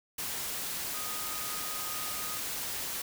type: tone in noise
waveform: sine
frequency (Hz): 1244.5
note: D#6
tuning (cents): 0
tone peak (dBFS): -43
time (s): 0.94-2.38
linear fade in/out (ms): 5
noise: white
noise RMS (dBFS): -36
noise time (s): 0.18-3.02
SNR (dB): -10
effects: none